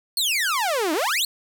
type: exponential two-way sweep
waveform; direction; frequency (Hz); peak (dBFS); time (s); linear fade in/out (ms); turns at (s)
sawtooth; down then up; 4472 to 293.7 to 4472; -17; 0.17-1.25; 2; 0.93
effects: none